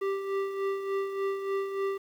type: tone with tremolo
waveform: square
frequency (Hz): 392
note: G4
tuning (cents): 0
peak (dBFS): -27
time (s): 0.01-1.98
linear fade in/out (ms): 10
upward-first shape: sine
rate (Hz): 3.4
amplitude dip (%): 55
effects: low-pass 2000 Hz 12 dB/octave + 9-bit